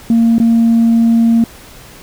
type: tone with dropouts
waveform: sine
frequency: 230 Hz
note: A#3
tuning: 23 cents flat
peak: -5 dBFS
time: 0.1-1.44 s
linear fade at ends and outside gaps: 2 ms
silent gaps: 0.383-0.4 s
effects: tanh soft clip ceiling -4 dBFS + pink hiss -37 dBFS RMS until 2.02 s